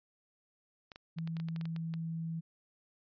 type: clicks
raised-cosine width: 0.2 ms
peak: -30 dBFS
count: 12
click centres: 0.918 / 0.959 / 1.186 / 1.275 / 1.368 / 1.4 / 1.486 / 1.562 / 1.612 / 1.655 / 1.763 / 1.939 s
type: tone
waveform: sine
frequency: 163.9 Hz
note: E3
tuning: 10 cents flat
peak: -35 dBFS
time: 1.16-2.41 s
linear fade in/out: 20 ms
effects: resampled to 11025 Hz